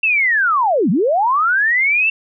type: linear two-way sweep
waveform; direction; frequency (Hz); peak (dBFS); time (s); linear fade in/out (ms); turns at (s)
sine; down then up; 2708 to 157.7 to 2708; -12; 0.03-2.1; 5; 0.9
effects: none